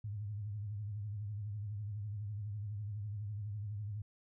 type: tone with vibrato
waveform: sine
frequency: 103.83 Hz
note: G#2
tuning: in tune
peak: -38 dBFS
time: 0.04-4.02 s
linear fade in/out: 5 ms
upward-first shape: triangle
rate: 12 Hz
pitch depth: 110 cents each way
effects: none